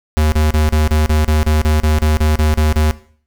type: tone bursts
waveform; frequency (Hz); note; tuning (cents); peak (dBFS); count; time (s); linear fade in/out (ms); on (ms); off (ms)
square; 76.8; D#2; -22; -11; 15; 0.17-2.91; 0; 150; 35
effects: noise-tail reverb RT60 0.5 s tail -17 dB re dry